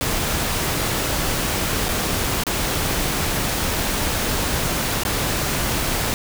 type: noise with dropouts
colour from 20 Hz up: pink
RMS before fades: -22 dBFS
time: 0.01-6.14 s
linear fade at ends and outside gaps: 0 ms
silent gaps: 1.884-1.889 / 2.436-2.467 / 5.035-5.051 s
effects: none